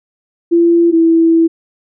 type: tone pair in turn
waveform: sine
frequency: 339.6 / 329.4 Hz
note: F4 / E4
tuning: -48 / -1 cents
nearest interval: minor second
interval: 53 cents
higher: first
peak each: -6 dBFS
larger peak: neither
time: 0.51-0.92 / 0.92-1.48 s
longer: second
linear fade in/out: 20 ms
effects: none